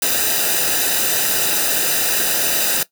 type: noise with comb filter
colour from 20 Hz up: white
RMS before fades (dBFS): -18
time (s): 0.02-2.83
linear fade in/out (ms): 2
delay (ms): 0.91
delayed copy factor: -0.7
effects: noise-tail reverb RT60 0.1 s tail -17 dB re dry